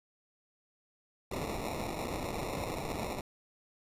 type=noise with sample-and-hold; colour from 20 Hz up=white; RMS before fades=-37 dBFS; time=1.31-3.21 s; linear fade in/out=5 ms; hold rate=1575 Hz; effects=resampled to 32000 Hz